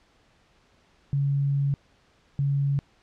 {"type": "tone pair in turn", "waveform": "sine", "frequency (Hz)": [140.2, 140.2], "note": ["C#3", "C#3"], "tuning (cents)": [20, 20], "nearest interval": "unison", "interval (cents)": 0, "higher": "neither", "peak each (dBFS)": -21, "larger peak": "neither", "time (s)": [[1.13, 1.74], [2.39, 2.79]], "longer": "first", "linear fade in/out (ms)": 0, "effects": ["pink hiss -62 dBFS RMS until 3.02 s", "low-pass 5000 Hz 12 dB/octave"]}